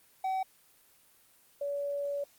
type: tone pair in turn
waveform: triangle / sine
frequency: 760 / 569.4 Hz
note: F#5 / C#5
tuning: +46 / +46 cents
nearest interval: perfect fourth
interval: 500 cents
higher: first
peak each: -27 / -31 dBFS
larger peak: first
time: 0.24-0.43 / 1.61-2.24 s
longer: second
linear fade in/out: 5 ms
effects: white hiss -63 dBFS RMS until 2.38 s + Opus 24 kbps